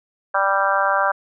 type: harmonic tone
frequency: 196 Hz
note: G3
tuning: in tune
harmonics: 3 / 4 / 5 / 6 / 7 / 8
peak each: -23 / -23 / -23 / -23 / -23 / -23 dBFS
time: 0.34-1.12 s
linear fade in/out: 10 ms
effects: none